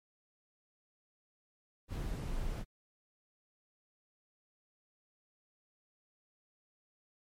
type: noise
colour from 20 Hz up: brown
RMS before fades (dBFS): -37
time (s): 1.88-2.65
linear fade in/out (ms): 50
effects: MP3 64 kbps